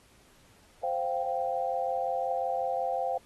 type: chord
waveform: sine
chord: C suspended fourth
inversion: none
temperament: equal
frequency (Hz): 523.3 / 698.5 / 784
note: C5 / F5 / G5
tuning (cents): 0 / 0 / 0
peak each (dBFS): -32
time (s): 0.83-3.18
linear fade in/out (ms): 5
effects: pink hiss -61 dBFS RMS until 3.25 s + AAC 32 kbps